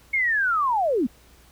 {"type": "linear sweep", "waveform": "sine", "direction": "down", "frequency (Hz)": [2200, 209.7], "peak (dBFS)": -19, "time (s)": [0.13, 1.07], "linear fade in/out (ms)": 10, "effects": ["added 60 Hz sine -54 dBFS peak until 1.51 s", "pink hiss -55 dBFS RMS until 1.51 s"]}